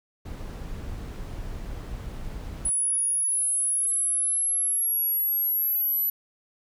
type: noise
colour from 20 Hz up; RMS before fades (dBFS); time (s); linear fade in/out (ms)
brown; -35; 0.25-2.7; 10
type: linear sweep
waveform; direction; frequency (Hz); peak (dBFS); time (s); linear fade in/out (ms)
sine; up; 10210 to 11850; -22; 2.65-6.1; 5
effects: none